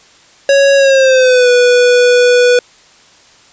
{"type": "tone with pitch glide", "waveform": "square", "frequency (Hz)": [554.4, 491.1], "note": ["C#5", "B4"], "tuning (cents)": [0, -10], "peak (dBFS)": -6, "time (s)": [0.49, 2.59], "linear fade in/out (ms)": 2, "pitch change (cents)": -210, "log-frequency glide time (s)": [0.76, 1.49], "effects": ["white hiss -44 dBFS RMS until 3.52 s", "resampled to 16000 Hz"]}